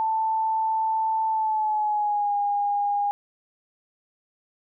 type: tone with pitch glide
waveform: sine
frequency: 884 to 815.3 Hz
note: A5 to G#5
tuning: +8 to -32 cents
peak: -21 dBFS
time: 0-3.11 s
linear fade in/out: 0 ms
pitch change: -140 cents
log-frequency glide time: 1.28-2.35 s
effects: none